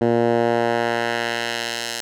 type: tone with band-pass filter sweep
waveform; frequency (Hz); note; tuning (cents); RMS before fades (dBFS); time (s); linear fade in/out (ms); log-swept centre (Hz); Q
10% pulse; 117.5; A#2; +14; -21; 0.01-2.01; 5; 340 to 5800; 0.76
effects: none